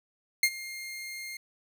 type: tone with ADSR envelope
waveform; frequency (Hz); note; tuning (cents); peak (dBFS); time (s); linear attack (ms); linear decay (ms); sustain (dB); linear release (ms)
sawtooth; 2121; C7; +23; -15; 0.43-1.37; 3; 60; -19; 4
effects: none